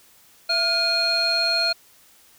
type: tone cluster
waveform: sine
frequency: 671 / 1419 / 2457 / 4250 Hz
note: E5 / F6 / D#7 / C8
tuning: +31 / +27 / -22 / +26 cents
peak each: -26 / -26 / -28 / -19 dBFS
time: 0.49-1.73 s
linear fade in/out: 10 ms
effects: tanh soft clip ceiling -13 dBFS + white hiss -54 dBFS RMS until 2.38 s